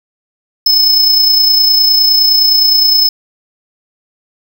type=tone with amplitude modulation; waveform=square; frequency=5210 Hz; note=E8; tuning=21 cents flat; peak=-5 dBFS; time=0.66-3.09 s; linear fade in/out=5 ms; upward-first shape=sine; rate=29.7 Hz; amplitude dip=40%; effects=none